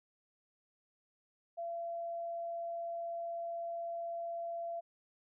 sine tone, 679 Hz, F5, 49 cents flat, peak -37 dBFS, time 1.57-4.81 s, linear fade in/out 20 ms, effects none

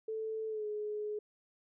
sine tone with pitch glide, 440 to 421.3 Hz, A4 to G#4, 0 to +25 cents, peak -35 dBFS, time 0.08-1.19 s, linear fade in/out 5 ms, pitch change -75 cents, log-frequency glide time 0.48-0.66 s, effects none

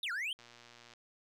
triangle exponential two-way sweep, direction down then up, 3942 to 1353 to 3245 Hz, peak -33 dBFS, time 0.03-0.33 s, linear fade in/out 2 ms, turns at 0.12 s
click train, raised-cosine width 0.2 ms, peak -38 dBFS, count 66, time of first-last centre 0.39-0.936 s, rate 119 Hz
effects none

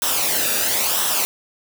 white noise with flanger, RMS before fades -20 dBFS, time 0.02-1.25 s, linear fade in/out 0 ms, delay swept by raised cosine 0.43 to 0.96 ms, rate 0.99 Hz, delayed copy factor -0.6, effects none

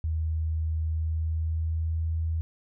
sine tone with pitch glide, 79.6 to 81.04 Hz, D#2 to E2, +40 to -29 cents, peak -25 dBFS, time 0.04-2.41 s, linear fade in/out 0 ms, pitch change +31 cents, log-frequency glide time 0.84-2.03 s, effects none

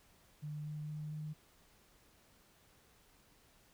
sine tone with pitch steps, 150 / 150.96 / 151.92 / 152.89 Hz, D3 / D3 / D#3 / D#3, +37 / +48 / -41 / -30 cents, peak -40 dBFS, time 0.42-1.34 s, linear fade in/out 20 ms, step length 230 ms, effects pink hiss -67 dBFS RMS until 3.73 s

